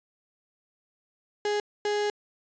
35% pulse tone bursts at uneven times, 415.3 Hz, G#4, in tune, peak -23 dBFS, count 2, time 1.45-1.6 / 1.85-2.1 s, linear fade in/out 2 ms, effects resampled to 16000 Hz

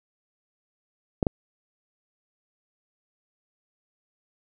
clicks, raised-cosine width 2 ms, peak -8 dBFS, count 2, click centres 1.228 / 1.268 s, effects none

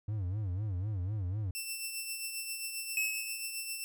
triangle tone with vibrato, 98 Hz, G2, in tune, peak -30 dBFS, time 0.08-1.51 s, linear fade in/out 5 ms, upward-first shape sine, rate 4 Hz, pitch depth 190 cents each way
10% pulse tone with tremolo, 2680 Hz, E7, 28 cents sharp, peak -26 dBFS, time 1.55-3.84 s, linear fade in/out 0 ms, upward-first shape triangle, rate 7.5 Hz, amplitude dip 50%
square tone with exponential decay, 2569 Hz, E7, 45 cents flat, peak -28 dBFS, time 2.97-3.71 s, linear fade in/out 2 ms, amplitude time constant 160 ms
effects none

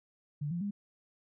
sine tone with pitch steps, 146.83 / 172.61 / 202.9 Hz, D3 / F3 / G#3, 0 / -20 / -40 cents, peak -32 dBFS, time 0.41-0.71 s, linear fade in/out 10 ms, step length 100 ms, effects none

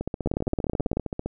two click trains, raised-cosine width 2 ms, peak -15 / -11 dBFS, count 20 / 14, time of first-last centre 0.01-1.26 / 0.26-0.97 s, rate 15.2 / 18.3 Hz, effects none

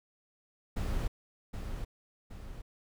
brown noise with echo, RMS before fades -32 dBFS, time 0.76-1.08 s, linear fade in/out 10 ms, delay 770 ms, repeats 2, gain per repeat -6 dB, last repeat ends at 2.62 s, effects none

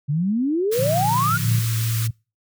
sine exponential sweep, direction up, 137.1 to 1480 Hz, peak -18 dBFS, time 0.08-1.38 s, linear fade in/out 20 ms
white band-stop noise, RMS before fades -30 dBFS, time 0.71-2.08 s, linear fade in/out 20 ms, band 400 to 1100 Hz, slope 48 dB/octave
sine chord, Bb major, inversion none, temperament equal, 116.54 / 146.83 / 174.61 Hz, Bb2 / D3 / F3, 0 / 0 / 0 cents, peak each -24 / -27 / -28 dBFS, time 0.76-1.63 s, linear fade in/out 50 ms
sine tone, 113.1 Hz, A2, 48 cents sharp, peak -20 dBFS, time 1.32-2.11 s, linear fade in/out 10 ms
effects noise-tail reverb RT60 0.3 s tail -26 dB re dry

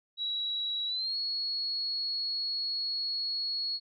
sine tone with pitch glide, 3890 to 4341 Hz, B7 to C#8, -27 to -37 cents, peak -30 dBFS, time 0.17-3.8 s, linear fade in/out 50 ms, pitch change +190 cents, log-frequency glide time 0.87-1.16 s, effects none

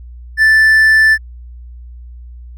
triangle tone, 1760 Hz, A6, in tune, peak -4 dBFS, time 0.37-1.18 s, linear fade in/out 50 ms, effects added 60 Hz sine -30 dBFS peak until 2.57 s

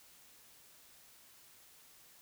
silence, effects white hiss -61 dBFS RMS until 2.21 s

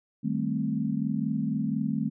sine chord, A half-diminished seventh, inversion second, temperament equal, 155.56 / 196 / 220 / 261.6 Hz, Eb3 / G3 / A3 / C4, 0 / 0 / 0 / 0 cents, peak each -32 / -32 / -29 / -32 dBFS, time 0.23-2.1 s, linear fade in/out 20 ms, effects none

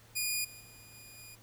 10% pulse tone with level steps, 2448 Hz, D#7, 29 cents flat, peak -22 / -40 / -45 / -42 / -40 dBFS, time 0.15-1.36 s, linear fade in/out 20 ms, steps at 0.44 / 0.6 / 0.94 / 1.17 s, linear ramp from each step 10 ms, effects added 112 Hz sine -60 dBFS peak until 1.42 s + pink hiss -60 dBFS RMS until 1.42 s

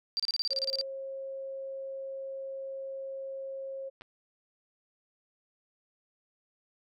sine tone bursts, 4699 Hz, D8, in tune, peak -27 dBFS, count 12, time 0.17-0.812 s, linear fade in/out 0 ms, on 26 ms, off 30 ms
sine tone, 539 Hz, C#5, 49 cents flat, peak -36 dBFS, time 0.5-3.9 s, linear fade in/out 20 ms
clicks, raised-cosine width 0.3 ms, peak -30 dBFS, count 2, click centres 4.011 / 4.019 s
effects none

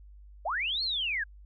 sine linear two-way sweep, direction up then down, 542 to 4382 to 1564 Hz, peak -28 dBFS, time 0.45-1.24 s, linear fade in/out 10 ms, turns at 0.83 s, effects added 50 Hz sine -48 dBFS peak until 1.45 s + AAC 64 kbps

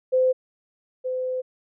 sine tone pair in turn, 514 / 511.1 Hz, C5 / C5, -31 / -41 cents, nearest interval unison, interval 10 cents, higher first, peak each -16 / -24 dBFS, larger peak first, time 0.12-0.33 / 1.04-1.42 s, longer second, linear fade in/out 20 ms, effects none

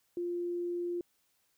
sine tone, 349.2 Hz, F4, in tune, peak -32 dBFS, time 0.17-1.01 s, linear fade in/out 2 ms, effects white hiss -74 dBFS RMS until 1.57 s

